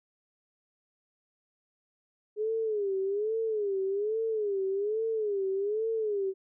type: tone with vibrato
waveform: sine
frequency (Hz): 415.3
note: G#4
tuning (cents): 0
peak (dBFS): -27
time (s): 2.36-6.34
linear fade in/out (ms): 50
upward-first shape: sine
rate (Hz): 1.2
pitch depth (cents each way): 140
effects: none